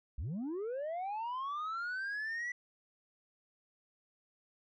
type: linear sweep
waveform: sine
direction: up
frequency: 51.3 to 1975.5 Hz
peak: -33 dBFS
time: 0.18-2.52 s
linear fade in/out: 5 ms
effects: tanh soft clip ceiling -35 dBFS